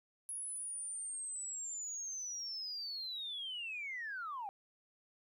sine linear sweep, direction down, 10548 to 767 Hz, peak -39 dBFS, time 0.29-4.49 s, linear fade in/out 0 ms, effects tanh soft clip ceiling -35 dBFS + 13-bit

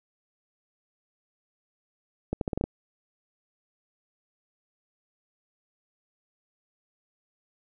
accelerating click train, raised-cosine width 2 ms, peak -14 dBFS, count 7, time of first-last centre 2.33-2.64 s, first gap 82 ms, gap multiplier 0.81, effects none

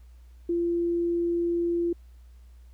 sine tone, 342.7 Hz, F4, 33 cents flat, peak -23 dBFS, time 0.49-1.93 s, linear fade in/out 5 ms, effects added 60 Hz sine -47 dBFS peak until 2.73 s + pink hiss -68 dBFS RMS until 2.73 s

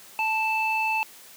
square tone with low-pass filter, 880 Hz, A5, in tune, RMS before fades -25 dBFS, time 0.19-1.03 s, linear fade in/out 0 ms, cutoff 2500 Hz, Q 4.2, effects white hiss -48 dBFS RMS until 1.36 s + high-pass 150 Hz 12 dB/octave

